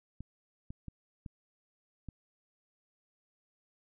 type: clicks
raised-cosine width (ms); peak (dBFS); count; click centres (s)
5; -30; 5; 0.206 / 0.705 / 0.883 / 1.262 / 2.087
effects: none